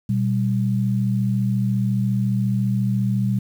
sine tone pair together, 121.6 / 196 Hz, B2 / G3, -26 / 0 cents, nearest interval minor sixth, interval 826 cents, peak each -20 / -21 dBFS, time 0.09-3.39 s, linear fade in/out 5 ms, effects 8-bit

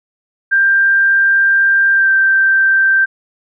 sine tone with pitch glide, 1586 to 1566 Hz, G6 to G6, +20 to -2 cents, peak -8 dBFS, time 0.51-3.06 s, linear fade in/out 20 ms, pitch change -22 cents, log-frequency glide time 1.93-2.1 s, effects none

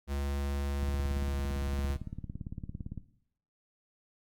square tone with pitch glide, 70.2 to 69.67 Hz, C#2 to C#2, +22 to +9 cents, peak -32 dBFS, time 0.07-1.98 s, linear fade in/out 50 ms, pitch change -13 cents, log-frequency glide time 0.9-1.39 s
click train, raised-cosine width 5 ms, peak -26 dBFS, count 39, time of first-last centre 0.83-2.977 s, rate 17.7 Hz
effects noise-tail reverb RT60 0.7 s tail -17 dB re dry + Opus 48 kbps

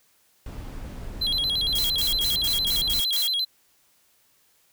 brown noise, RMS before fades -35 dBFS, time 0.46-3 s, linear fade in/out 2 ms
triangle tone with vibrato, 3657 Hz, A#7, 34 cents flat, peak -21 dBFS, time 1.21-3.45 s, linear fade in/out 10 ms, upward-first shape square, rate 8.7 Hz, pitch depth 180 cents each way
blue noise bursts, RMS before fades -29 dBFS, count 7, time 1.75-3.274 s, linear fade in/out 5 ms, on 150 ms, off 79 ms
effects white hiss -63 dBFS RMS until 4.72 s

